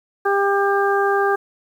harmonic tone, 398.5 Hz, G4, 28 cents sharp, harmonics 1 / 2 / 3 / 4, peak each -18 / -21 / -23 / -23 dBFS, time 0.25-1.36 s, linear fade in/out 10 ms, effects 8-bit

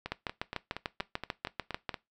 two click trains, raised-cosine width 0.3 ms, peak -16 / -20 dBFS, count 13 / 9, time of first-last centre 0.12-1.893 / 0.06-1.942 s, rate 6.77 / 4.25 Hz, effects noise-tail reverb RT60 0.2 s tail -19 dB re dry

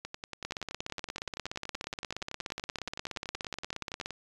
two click trains, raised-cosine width 0.2 ms, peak -21 / -18 dBFS, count 44 / 62, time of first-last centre 0.05-4.107 / 0.45-4.059 s, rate 10.6 / 16.9 Hz, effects resampled to 24000 Hz

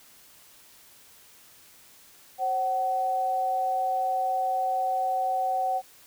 sine tone pair together, 533.2 / 754 Hz, C5 / F#5, +33 / +32 cents, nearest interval tritone, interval 599 cents, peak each -33 / -24 dBFS, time 2.38-5.82 s, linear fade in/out 50 ms, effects white hiss -54 dBFS RMS until 6.06 s

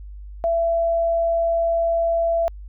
sine tone, 670 Hz, E5, 28 cents sharp, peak -17 dBFS, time 0.44-2.48 s, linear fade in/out 0 ms, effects added 50 Hz sine -34 dBFS peak until 2.68 s

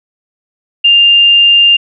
sine tone, 2800 Hz, F7, 4 cents sharp, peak -3 dBFS, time 0.84-1.77 s, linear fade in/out 10 ms, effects none

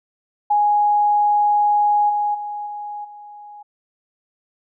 sine tone with level steps, 830 Hz, G#5, 1 cent flat, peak -13 / -17 / -25 / -27 / -36 dBFS, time 0.5-3.63 s, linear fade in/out 10 ms, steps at 2.09 / 2.34 / 2.66 / 3.04 s, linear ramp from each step 10 ms, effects none

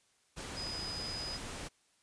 sine tone in noise, 4986 Hz, D#8, 3 cents sharp, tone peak -39 dBFS, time 0.56-1.38 s, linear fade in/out 20 ms, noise pink, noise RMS -43 dBFS, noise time 0.36-1.69 s, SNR +1 dB, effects white hiss -71 dBFS RMS until 2.02 s + resampled to 22050 Hz

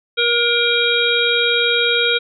harmonic tone with a mistuned harmonic, 474.3 Hz, A#4, 30 cents sharp, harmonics 1 / 3 / 5 / 7 / 8, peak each -20 / -20 / -20 / -20 / -20 dBFS, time 0.17-2.19 s, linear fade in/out 20 ms, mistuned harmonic 7, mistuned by -36 cents, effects none

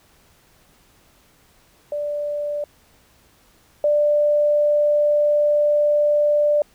sine tone pair in turn, 587.3 / 591 Hz, D5 / D5, 0 / +11 cents, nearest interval unison, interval 11 cents, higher second, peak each -22 / -14 dBFS, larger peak second, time 1.92-2.64 / 3.84-6.62 s, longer second, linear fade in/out 2 ms, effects pink hiss -56 dBFS RMS until 6.74 s

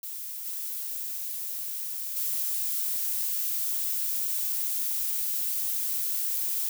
violet noise with level steps, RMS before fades -37 / -34 / -29 dBFS, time 0.03-6.69 s, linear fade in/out 2 ms, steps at 0.45 / 2.16 s, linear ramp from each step 10 ms, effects none

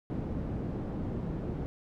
white low-pass noise, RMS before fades -35 dBFS, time 0.1-1.66 s, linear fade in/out 0 ms, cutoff 250 Hz, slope 12 dB/octave, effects none

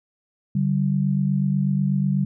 sine tone pair together, 143.8 / 191.95 Hz, D3 / G3, -36 / -36 cents, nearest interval perfect fourth, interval 500 cents, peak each -21 dBFS, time 0.55-2.25 s, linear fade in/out 5 ms, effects none

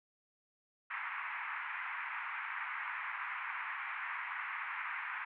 white band-pass noise, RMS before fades -41 dBFS, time 0.9-5.25 s, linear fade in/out 10 ms, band 920 to 2300 Hz, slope 48 dB/octave, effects none

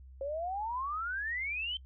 sine exponential sweep, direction up, 535 to 3136 Hz, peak -33 dBFS, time 0.21-1.77 s, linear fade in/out 2 ms, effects noise-tail reverb RT60 0.1 s tail -23 dB re dry + added 65 Hz sine -49 dBFS peak until 1.85 s

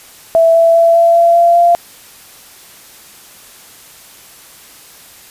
sine tone with pitch steps, 660 / 665 / 670 / 675 / 680.1 / 685.3 / 690.4 Hz, E5 / E5 / E5 / E5 / F5 / F5 / F5, +2 / +15 / +28 / +41 / -46 / -33 / -20 cents, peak -5 dBFS, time 0.35-1.75 s, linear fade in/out 0 ms, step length 200 ms, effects white hiss -39 dBFS RMS until 5.3 s + resampled to 32000 Hz

